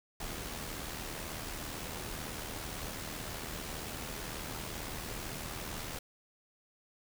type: noise with amplitude modulation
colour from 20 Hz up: pink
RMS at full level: -39 dBFS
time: 0.2-5.99 s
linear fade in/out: 5 ms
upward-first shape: sine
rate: 78 Hz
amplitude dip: 45%
effects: none